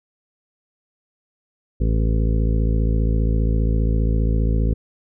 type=harmonic tone; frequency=55 Hz; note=A1; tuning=in tune; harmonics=1 / 2 / 3 / 4 / 5 / 7 / 8 / 9; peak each=-17 / -23 / -27 / -29 / -31 / -34 / -35 / -36 dBFS; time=1.8-4.74 s; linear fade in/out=10 ms; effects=none